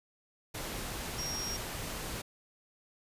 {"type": "tone in noise", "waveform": "sine", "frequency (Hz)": 5600, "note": "F8", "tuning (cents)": 4, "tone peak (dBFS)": -36, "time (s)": [1.18, 1.57], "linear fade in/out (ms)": 10, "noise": "pink", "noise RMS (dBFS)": -39, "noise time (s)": [0.54, 2.22], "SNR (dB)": 0, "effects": ["resampled to 32000 Hz"]}